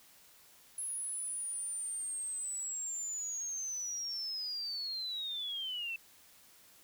sine linear sweep, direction down, 10630 to 2637 Hz, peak -36 dBFS, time 0.78-5.96 s, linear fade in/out 2 ms, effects white hiss -61 dBFS RMS until 6.83 s

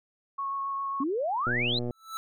sine tone with vibrato, 1100 Hz, C#6, 14 cents flat, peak -29 dBFS, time 0.38-1.04 s, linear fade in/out 10 ms, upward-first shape sine, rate 7.4 Hz, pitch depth 9 cents each way
sine exponential sweep, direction up, 256.4 to 4194 Hz, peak -26 dBFS, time 1-1.79 s, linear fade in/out 5 ms
click train, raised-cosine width 2 ms, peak -21 dBFS, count 54, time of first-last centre 1.47-1.908 s, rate 121 Hz
square tone with exponential growth, 1318.5 Hz, E6, in tune, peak -31 dBFS, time 1.91-2.17 s, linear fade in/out 0 ms, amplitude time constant 55 ms
effects none

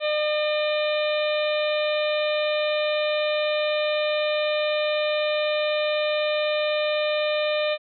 harmonic tone with a mistuned harmonic, 604 Hz, D5, 48 cents sharp, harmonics 1 / 2 / 3 / 4 / 5 / 6 / 7, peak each -22 / -34 / -35 / -31 / -36 / -33 / -39 dBFS, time 0-7.78 s, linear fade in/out 50 ms, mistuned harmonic 7, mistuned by -89 cents, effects none

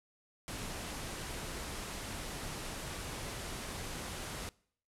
pink low-pass noise, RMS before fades -42 dBFS, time 0.48-4.49 s, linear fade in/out 0 ms, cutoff 12000 Hz, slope 48 dB/octave, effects noise-tail reverb RT60 0.6 s tail -24 dB re dry

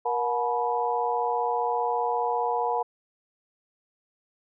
sine tone cluster, 474.8 / 724 / 859 / 979 Hz, A#4 / F#5 / A5 / B5, +32 / -38 / -42 / -15 cents, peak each -29 dBFS, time 0.05-2.83 s, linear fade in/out 10 ms, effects none

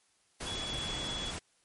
sine tone in noise, 3378 Hz, G#7, 29 cents sharp, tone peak -37 dBFS, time 0.46-1.31 s, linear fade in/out 10 ms, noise pink, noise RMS -39 dBFS, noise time 0.4-1.39 s, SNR -1 dB, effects white hiss -70 dBFS RMS until 1.64 s + MP3 48 kbps

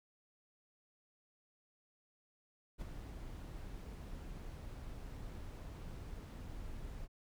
brown noise with ADSR envelope, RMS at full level -41 dBFS, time 2.78-7.08 s, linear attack 38 ms, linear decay 7 ms, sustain -6 dB, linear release 43 ms, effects none

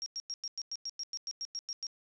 sine tone bursts, 5588 Hz, F8, in tune, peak -35 dBFS, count 14, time 0.02-1.868 s, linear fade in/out 0 ms, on 41 ms, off 98 ms, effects resampled to 16000 Hz + 11-bit

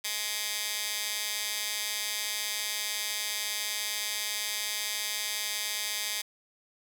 15% pulse tone with high-pass filter, 209.8 Hz, G#3, 18 cents sharp, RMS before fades -33 dBFS, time 0.04-6.22 s, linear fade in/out 10 ms, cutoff 3200 Hz, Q 0.79, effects none

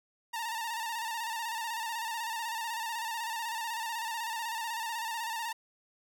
sawtooth tone with vibrato, 912 Hz, A#5, 38 cents flat, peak -30 dBFS, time 0.33-5.53 s, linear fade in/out 10 ms, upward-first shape square, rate 16 Hz, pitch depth 50 cents each way, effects none

